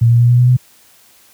sine tone with pitch steps, 116.54 / 118.3 / 120.09 / 121.91 / 123.76 / 125.63 Hz, A#2 / A#2 / B2 / B2 / B2 / B2, 0 / +26 / -48 / -22 / +4 / +30 cents, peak -6 dBFS, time 0.01-0.568 s, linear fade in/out 10 ms, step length 93 ms, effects white hiss -48 dBFS RMS until 1.33 s + high-pass 60 Hz 12 dB/octave

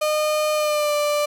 35% pulse tone with pitch glide, 610 to 590.2 Hz, D#5 to D5, -34 to +8 cents, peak -17 dBFS, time 0.01-1.26 s, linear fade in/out 10 ms, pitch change -58 cents, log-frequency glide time 0.53-0.94 s, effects none

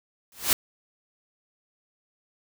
white noise with exponential growth, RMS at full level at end -17 dBFS, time 0.32-0.53 s, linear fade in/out 1 ms, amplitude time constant 44 ms, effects none

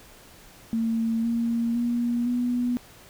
sine tone with pitch steps, 226.9 / 232.6 / 238.5 / 244.5 Hz, A#3 / A#3 / A#3 / B3, -47 / -4 / +40 / -17 cents, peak -22 dBFS, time 0.73-2.77 s, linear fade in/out 0 ms, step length 510 ms, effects pink hiss -50 dBFS RMS until 3.09 s

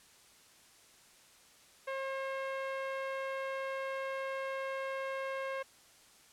sawtooth tone with low-pass filter, 537 Hz, C5, 45 cents sharp, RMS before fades -38 dBFS, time 1.87-5.63 s, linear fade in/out 10 ms, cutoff 2200 Hz, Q 1.3, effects white hiss -61 dBFS RMS until 6.32 s + low-pass 10000 Hz 12 dB/octave

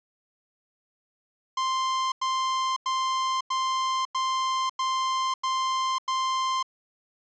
45% pulse tone bursts, 1046.5 Hz, C6, in tune, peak -24 dBFS, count 8, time 1.57-6.628 s, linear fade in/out 5 ms, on 550 ms, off 94 ms, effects resampled to 16000 Hz

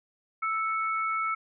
sine tone pair together, 1317 / 2210 Hz, E6 / C#7, -2 / -6 cents, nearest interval major sixth, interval 896 cents, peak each -27 / -33 dBFS, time 0.42-1.35 s, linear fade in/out 10 ms, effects none

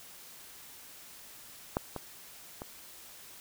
clicks, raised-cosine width 1 ms, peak -14 / -22 / -25 dBFS, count 3, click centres 1.769 / 1.963 / 2.619 s, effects white hiss -51 dBFS RMS until 3.4 s

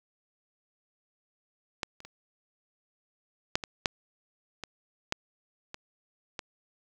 clicks, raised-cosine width 0.2 ms, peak -13 / -30 / -28 / -7 / -18 / -7 / -20 / -10 / -22 / -18 dBFS, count 10, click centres 1.832 / 2.004 / 2.05 / 3.555 / 3.638 / 3.858 / 4.637 / 5.124 / 5.744 / 6.392 s, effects 8-bit

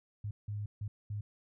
sine tone bursts at uneven times, 103.83 Hz, G#2, in tune, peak -35 dBFS, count 4, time 0.24-0.31 / 0.48-0.66 / 0.81-0.88 / 1.1-1.21 s, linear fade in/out 5 ms, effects none

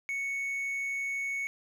triangle tone, 2217 Hz, C#7, in tune, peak -29 dBFS, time 0.09-1.47 s, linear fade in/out 0 ms, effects none

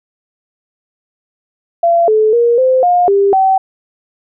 sine tone with pitch steps, 681 / 432.8 / 472.4 / 517 / 711 / 398.2 / 766 Hz, F5 / A4 / A#4 / C5 / F5 / G4 / G5, -44 / -29 / +23 / -21 / +31 / +27 / -40 cents, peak -7 dBFS, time 1.83-3.58 s, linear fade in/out 5 ms, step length 250 ms, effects none

